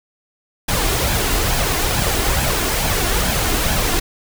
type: noise with flanger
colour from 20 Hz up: pink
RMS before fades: -18 dBFS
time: 0.68-4 s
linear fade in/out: 10 ms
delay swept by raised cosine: 1.2 to 2.9 ms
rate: 2.3 Hz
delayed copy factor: +0.5
effects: none